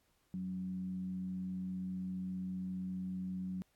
sine tone with frequency modulation, 185 Hz, F#3, in tune, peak -37 dBFS, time 0.34-3.62 s, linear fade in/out 0 ms, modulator 95 Hz, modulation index 0.28, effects pink hiss -75 dBFS RMS until 3.75 s + AAC 64 kbps

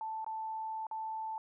sine tone with dropouts, 881 Hz, A5, 2 cents sharp, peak -36 dBFS, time 0.01-1.38 s, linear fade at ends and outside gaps 1 ms, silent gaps 0.245-0.264 / 0.868-0.912 s, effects none

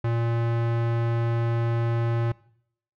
square tone, 116.54 Hz, A#2, in tune, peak -23 dBFS, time 0.04-2.32 s, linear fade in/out 5 ms, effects noise-tail reverb RT60 0.7 s tail -22 dB re dry + low-pass 2000 Hz 12 dB/octave

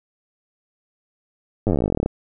slowing click train, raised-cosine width 2 ms, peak -7 dBFS, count 23, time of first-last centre 1.67-2.061 s, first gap 9 ms, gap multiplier 1.06, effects none

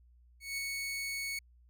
sawtooth tone with ADSR envelope, 2217 Hz, C#7, in tune, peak -30 dBFS, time 0.4-1.39 s, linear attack 180 ms, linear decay 4 ms, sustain -2 dB, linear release 4 ms, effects added 60 Hz sine -59 dBFS peak until 1.69 s

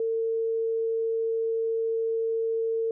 sine tone, 452.3 Hz, A4, 48 cents sharp, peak -24 dBFS, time 0-2.91 s, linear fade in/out 2 ms, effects none

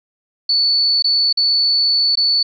sine tone with dropouts, 4463 Hz, C#8, 11 cents sharp, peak -12 dBFS, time 0.49-2.43 s, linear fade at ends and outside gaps 5 ms, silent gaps 1.024-1.042 / 1.328-1.372 / 2.155-2.172 s, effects none

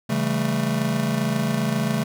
square chord, A dominant seventh, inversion first, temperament just, 137.5 / 165 / 198 / 220 Hz, C#3 / E3 / G3 / A3, -14 / +2 / +18 / 0 cents, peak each -27 / -29 / -29 / -25 dBFS, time 0.09-2.04 s, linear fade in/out 10 ms, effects none

